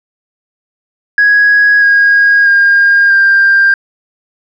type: tone with pitch steps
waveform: sine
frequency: 1661.2 / 1637.4 / 1613.9 / 1590.8 Hz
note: G#6 / G#6 / G6 / G6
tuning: 0 / -25 / +50 / +25 cents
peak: -3 dBFS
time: 1.18-3.74 s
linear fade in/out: 2 ms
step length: 640 ms
effects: tanh soft clip ceiling -1 dBFS